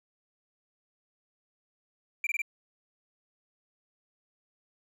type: tone bursts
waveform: triangle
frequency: 2356 Hz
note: D7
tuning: 5 cents sharp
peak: -26 dBFS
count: 4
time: 2.24-2.418 s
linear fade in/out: 2 ms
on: 28 ms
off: 22 ms
effects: none